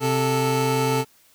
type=tone pair together; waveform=25% pulse; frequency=131.14 / 440 Hz; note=C3 / A4; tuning=+4 / 0 cents; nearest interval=octave + major sixth; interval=2096 cents; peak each=-19 / -18 dBFS; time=0-1.05 s; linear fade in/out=50 ms; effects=white hiss -57 dBFS RMS until 1.34 s